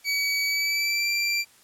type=tone with pitch glide; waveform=25% pulse; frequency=2272 to 2359 Hz; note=C#7 to D7; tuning=+42 to +7 cents; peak=-19 dBFS; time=0.04-1.45 s; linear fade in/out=50 ms; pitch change=+65 cents; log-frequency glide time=0.46-1.1 s; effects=white hiss -56 dBFS RMS until 1.63 s + low-pass 12000 Hz 12 dB/octave